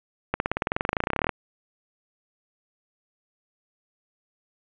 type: accelerating click train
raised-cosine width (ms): 0.5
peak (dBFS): -8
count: 25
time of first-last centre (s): 0.34-1.292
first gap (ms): 61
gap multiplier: 0.96
effects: resampled to 8000 Hz + 8-bit